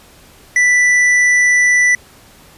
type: tone with hard clipping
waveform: sine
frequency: 1976 Hz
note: B6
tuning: in tune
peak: -10 dBFS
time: 0.56-1.95 s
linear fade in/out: 2 ms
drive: 7 dB
effects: pink hiss -44 dBFS RMS until 2.57 s + resampled to 32000 Hz